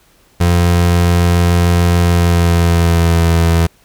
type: tone with pitch glide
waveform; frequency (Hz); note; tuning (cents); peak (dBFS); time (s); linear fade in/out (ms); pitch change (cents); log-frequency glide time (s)
30% pulse; 86.9 to 83.5; F2 to E2; -8 to +23; -6; 0.4-3.67; 10; -69; 1.97-3.29
effects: pink hiss -51 dBFS RMS until 3.84 s